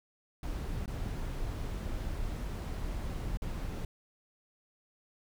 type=noise with dropouts; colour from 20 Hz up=brown; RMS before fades=-36 dBFS; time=0.43-3.85 s; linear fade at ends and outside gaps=2 ms; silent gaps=0.859-0.878 / 3.372-3.42 s; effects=none